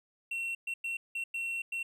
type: tone bursts at uneven times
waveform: triangle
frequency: 2720 Hz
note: F7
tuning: 46 cents flat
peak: -31 dBFS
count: 6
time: 0.31-0.55 / 0.67-0.74 / 0.84-0.97 / 1.15-1.24 / 1.34-1.62 / 1.72-1.83 s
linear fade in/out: 5 ms
effects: none